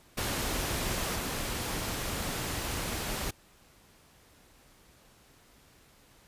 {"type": "noise with level steps", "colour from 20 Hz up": "pink", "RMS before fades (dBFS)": [-32, -34], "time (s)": [0.17, 3.31], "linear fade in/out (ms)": 10, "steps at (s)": 1.15, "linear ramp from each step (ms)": 5, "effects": ["pink hiss -60 dBFS RMS until 6.27 s", "resampled to 32000 Hz"]}